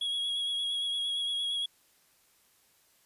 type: tone with vibrato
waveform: triangle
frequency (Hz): 3322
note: G#7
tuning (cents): 0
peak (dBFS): -28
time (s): 0.01-1.66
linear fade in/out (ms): 5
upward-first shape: sine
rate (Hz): 8.7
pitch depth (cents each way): 22
effects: white hiss -66 dBFS RMS until 3.05 s + resampled to 32000 Hz